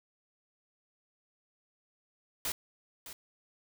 white noise with echo, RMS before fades -34 dBFS, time 2.45-2.52 s, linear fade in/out 2 ms, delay 610 ms, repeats 1, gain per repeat -12 dB, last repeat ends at 3.13 s, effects none

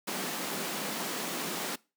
pink high-pass noise, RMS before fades -35 dBFS, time 0.07-1.76 s, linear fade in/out 10 ms, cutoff 170 Hz, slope 48 dB/octave, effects noise-tail reverb RT60 0.3 s tail -23 dB re dry

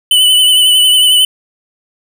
square tone with vibrato, 3000 Hz, F#7, 23 cents sharp, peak -6 dBFS, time 0.11-1.25 s, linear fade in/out 2 ms, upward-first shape sine, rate 11 Hz, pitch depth 33 cents each way, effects none

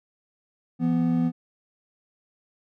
triangle tone pair together, 169.15 / 247.5 Hz, E3 / B3, +45 / +4 cents, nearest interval perfect fifth, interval 659 cents, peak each -22 / -20 dBFS, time 0.79-1.32 s, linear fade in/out 50 ms, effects none

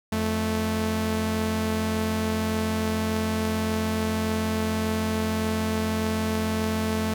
sawtooth tone pair together, 86.87 / 218.9 Hz, F2 / A3, -9 / -9 cents, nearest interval octave + major third, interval 1600 cents, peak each -25 / -21 dBFS, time 0.12-7.14 s, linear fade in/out 5 ms, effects none

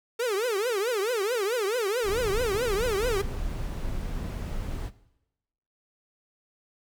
45% pulse tone with vibrato, 440 Hz, A4, in tune, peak -25 dBFS, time 0.19-3.22 s, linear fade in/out 10 ms, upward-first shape triangle, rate 4.6 Hz, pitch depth 290 cents each way
brown noise, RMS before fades -32 dBFS, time 2.03-4.91 s, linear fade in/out 50 ms
effects noise-tail reverb RT60 0.9 s tail -18 dB re dry

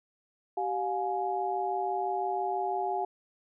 sine tone cluster, 385.8 / 713 / 839 Hz, G4 / F5 / G#5, -28 / +36 / +17 cents, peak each -34 / -31 / -33 dBFS, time 0.57-3.05 s, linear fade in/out 5 ms, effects none

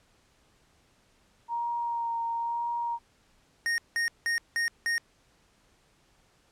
sine tone with vibrato, 935 Hz, A#5, 5 cents sharp, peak -28 dBFS, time 1.48-2.99 s, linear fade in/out 50 ms, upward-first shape sine, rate 1 Hz, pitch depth 17 cents each way
square tone bursts, 1855 Hz, A#6, 9 cents flat, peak -26 dBFS, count 5, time 3.66-4.98 s, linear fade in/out 0 ms, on 120 ms, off 180 ms
effects pink hiss -65 dBFS RMS until 6.51 s + low-pass 9000 Hz 12 dB/octave

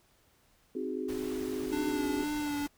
sine chord, Ab dominant seventh, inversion first, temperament equal, 261.6 / 311.1 / 370 / 415.3 Hz, C4 / Eb4 / Gb4 / Ab4, 0 / 0 / 0 / 0 cents, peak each -37 / -40 / -37 / -38 dBFS, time 0.75-2.24 s, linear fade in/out 5 ms
pink noise, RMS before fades -46 dBFS, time 1.08-2.68 s, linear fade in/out 10 ms
square tone with vibrato, 293.7 Hz, D4, in tune, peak -32 dBFS, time 1.72-2.67 s, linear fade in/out 10 ms, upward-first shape sine, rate 2 Hz, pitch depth 28 cents each way
effects pink hiss -67 dBFS RMS until 2.77 s

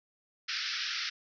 white band-pass noise, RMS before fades -35 dBFS, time 0.48-1.1 s, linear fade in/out 10 ms, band 1300 to 5600 Hz, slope 96 dB/octave, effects none

